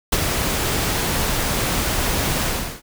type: noise with ADSR envelope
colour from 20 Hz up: pink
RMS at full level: -17 dBFS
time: 0.12-2.82 s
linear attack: 8 ms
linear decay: 48 ms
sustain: -4 dB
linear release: 360 ms
effects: none